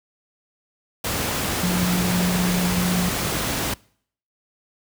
sine tone in noise, 179.4 Hz, F3, 47 cents sharp, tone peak -19 dBFS, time 1.63-3.09 s, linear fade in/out 5 ms, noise pink, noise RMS -24 dBFS, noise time 1.04-3.74 s, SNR +2 dB, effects noise-tail reverb RT60 0.6 s tail -25 dB re dry + high-pass 60 Hz 12 dB/octave

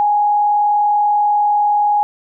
sine tone with frequency modulation, 830 Hz, G#5, 1 cent flat, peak -11 dBFS, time 0-2.03 s, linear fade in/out 0 ms, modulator 40.6 Hz, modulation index 0.32, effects none

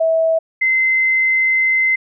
sine tone pair in turn, 650 / 2064 Hz, E5 / C7, -24 / -24 cents, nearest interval octave + minor sixth, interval 2000 cents, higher second, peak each -12 dBFS, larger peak neither, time 0-0.39 / 0.61-1.96 s, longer second, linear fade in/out 10 ms, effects none

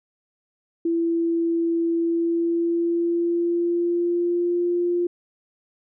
sine tone with pitch glide, 334.6 to 349.8 Hz, E4 to F4, +26 to +3 cents, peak -19 dBFS, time 0.85-5.07 s, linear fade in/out 5 ms, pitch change +77 cents, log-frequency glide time 1.95-4.65 s, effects none

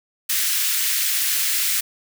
white high-pass noise, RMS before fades -21 dBFS, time 0.29-1.81 s, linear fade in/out 10 ms, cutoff 1600 Hz, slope 24 dB/octave, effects none

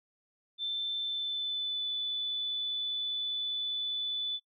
sine tone with pitch glide, 3544 to 3485 Hz, A7 to A7, +12 to -17 cents, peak -31 dBFS, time 0.58-4.4 s, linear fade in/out 50 ms, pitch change -29 cents, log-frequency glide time 1.01-1.89 s, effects noise-tail reverb RT60 0.1 s tail -25 dB re dry

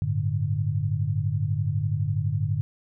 sine chord, G suspended second, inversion none, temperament equal, 98 / 110 / 146.83 Hz, G2 / A2 / D3, 0 / 0 / 0 cents, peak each -27 / -27 / -27 dBFS, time 0.02-2.61 s, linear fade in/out 0 ms, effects none

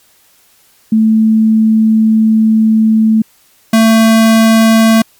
sine / square tone pair in turn, 220 / 223.6 Hz, A3 / A3, 0 / +28 cents, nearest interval unison, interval 28 cents, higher second, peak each -5 dBFS, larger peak neither, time 0.92-3.22 / 3.73-5.02 s, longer first, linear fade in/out 5 ms, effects white hiss -49 dBFS RMS until 5.19 s + MP3 96 kbps

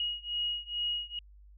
sine beating tone pair, 2888 / 2890.3 Hz, F#7 / F#7, -43 / -41 cents, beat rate 2.3 Hz, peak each -34 / -35 dBFS, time 0-1.19 s, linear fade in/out 2 ms, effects added 50 Hz sine -52 dBFS peak until 1.57 s

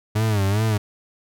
40% pulse tone with vibrato, 104 Hz, G#2, 3 cents sharp, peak -17 dBFS, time 0.15-0.78 s, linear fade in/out 10 ms, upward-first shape sine, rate 2.5 Hz, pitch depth 120 cents each way, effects none

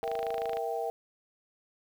sine chord, E diminished, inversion second, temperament equal, 466.2 / 659.3 / 784 Hz, Bb4 / E5 / G5, 0 / 0 / 0 cents, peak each -34 / -35 / -35 dBFS, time 0.03-0.9 s, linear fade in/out 0 ms
click train, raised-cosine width 0.3 ms, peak -24 dBFS, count 15, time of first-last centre 0.04-0.57 s, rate 26.4 Hz
effects 9-bit

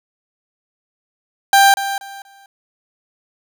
30% pulse tone with echo, 790 Hz, G5, 13 cents sharp, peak -5 dBFS, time 1.53-1.74 s, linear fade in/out 2 ms, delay 240 ms, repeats 3, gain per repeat -12 dB, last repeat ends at 2.46 s, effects none

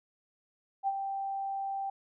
sine tone with ADSR envelope, 784 Hz, G5, in tune, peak -25 dBFS, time 0.83-1.9 s, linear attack 45 ms, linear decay 41 ms, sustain -7 dB, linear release 5 ms, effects none

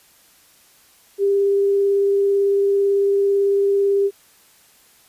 sine tone with vibrato, 398.1 Hz, G4, 27 cents sharp, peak -14 dBFS, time 1.18-4.11 s, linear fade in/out 50 ms, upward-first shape triangle, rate 18 Hz, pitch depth 10 cents each way, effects white hiss -53 dBFS RMS until 5.08 s + resampled to 32000 Hz

